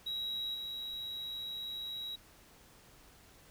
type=tone with level steps; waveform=triangle; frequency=3855 Hz; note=B7; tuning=43 cents flat; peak=-33 / -37 dBFS; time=0.06-2.16 s; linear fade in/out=10 ms; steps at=0.54 s; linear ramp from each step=10 ms; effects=tanh soft clip ceiling -29 dBFS + pink hiss -60 dBFS RMS until 3.5 s